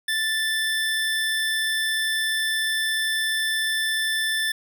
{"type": "tone", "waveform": "25% pulse", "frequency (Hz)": 1763, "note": "A6", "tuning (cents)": 3, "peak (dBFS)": -18, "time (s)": [0.08, 4.52], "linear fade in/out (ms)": 5, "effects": []}